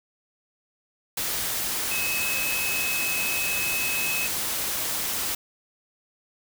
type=tone in noise; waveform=sine; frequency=2572 Hz; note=E7; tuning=43 cents flat; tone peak=-27 dBFS; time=1.91-4.27 s; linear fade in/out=5 ms; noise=white; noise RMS=-28 dBFS; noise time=1.17-5.35 s; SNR=-2 dB; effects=none